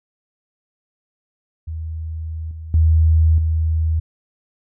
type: tone with level steps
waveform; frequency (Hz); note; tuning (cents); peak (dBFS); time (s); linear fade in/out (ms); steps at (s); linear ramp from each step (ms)
sine; 80; D#2; +49; -24 / -29 / -10 / -15; 1.67-4; 10; 2.51 / 2.74 / 3.38; 2
effects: none